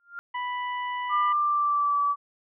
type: tone with exponential growth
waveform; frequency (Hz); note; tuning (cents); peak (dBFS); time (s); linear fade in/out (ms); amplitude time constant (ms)
sine; 1396.9; F6; 0; -30; 0-0.19; 0; 40
type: harmonic tone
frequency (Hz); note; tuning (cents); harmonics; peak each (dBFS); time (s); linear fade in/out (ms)
987.8; B5; 0; 1 / 2 / 3; -29 / -35 / -43; 0.34-1.33; 10
type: tone with pitch glide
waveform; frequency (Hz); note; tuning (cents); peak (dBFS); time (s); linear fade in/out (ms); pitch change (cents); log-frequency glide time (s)
sine; 1196 to 1149.9; D6 to D6; +31 to -37; -21; 1.09-2.16; 50; -68; 1.25-2.02
effects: none